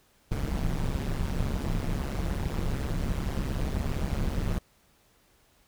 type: noise with amplitude modulation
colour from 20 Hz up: brown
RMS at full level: -25 dBFS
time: 0.31-4.59 s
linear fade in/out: 10 ms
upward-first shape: sine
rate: 139 Hz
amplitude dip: 90%
effects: pink hiss -64 dBFS RMS until 5.67 s